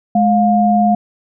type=tone pair together; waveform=sine; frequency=210.5 / 708 Hz; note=G#3 / F5; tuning=+24 / +23 cents; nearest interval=octave + major sixth; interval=2099 cents; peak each=-12 dBFS; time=0.15-0.95 s; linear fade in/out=5 ms; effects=none